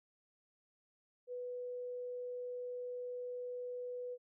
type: tone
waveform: sine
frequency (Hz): 493.9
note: B4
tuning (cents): 0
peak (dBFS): -40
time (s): 1.27-4.18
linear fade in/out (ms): 50
effects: none